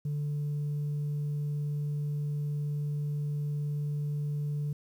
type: tone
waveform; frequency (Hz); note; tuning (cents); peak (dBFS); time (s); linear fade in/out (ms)
sine; 146.83; D3; 0; -27; 0.05-4.73; 5
effects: tanh soft clip ceiling -28 dBFS + 10-bit